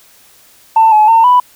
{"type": "tone with pitch steps", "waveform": "sine", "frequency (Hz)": [892, 854, 907, 990], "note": ["A5", "G#5", "A#5", "B5"], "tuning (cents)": [23, 48, -48, 4], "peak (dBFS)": -3, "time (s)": [0.76, 1.4], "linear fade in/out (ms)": 5, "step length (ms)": 160, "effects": ["tanh soft clip ceiling 0 dBFS", "white hiss -45 dBFS RMS until 1.55 s"]}